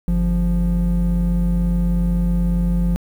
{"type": "tone pair together", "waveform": "triangle", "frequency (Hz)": [48.91, 173.9], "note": ["G1", "F3"], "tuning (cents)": [-3, -7], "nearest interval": "octave + minor seventh", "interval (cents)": 2196, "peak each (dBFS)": -15, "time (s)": [0.08, 2.96], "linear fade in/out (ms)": 0, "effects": ["tanh soft clip ceiling -9 dBFS", "8-bit"]}